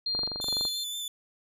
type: tone with tremolo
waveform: sine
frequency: 4200 Hz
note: C8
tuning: 6 cents sharp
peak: -27 dBFS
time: 0.06-0.84 s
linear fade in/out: 5 ms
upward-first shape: square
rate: 2.4 Hz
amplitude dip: 50%
type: click train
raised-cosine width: 1 ms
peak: -24 dBFS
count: 13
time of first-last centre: 0.15-0.652 s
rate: 23.9 Hz
type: tone with vibrato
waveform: sawtooth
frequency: 3520 Hz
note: A7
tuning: in tune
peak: -30 dBFS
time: 0.41-1.08 s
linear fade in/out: 2 ms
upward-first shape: square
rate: 5.8 Hz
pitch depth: 16 cents each way
effects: none